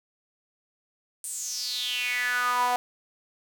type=tone with high-pass filter sweep; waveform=sawtooth; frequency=246.9 Hz; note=B3; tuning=in tune; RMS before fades=-28 dBFS; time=1.24-2.76 s; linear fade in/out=0 ms; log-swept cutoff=9100 to 780 Hz; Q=6.5; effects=9-bit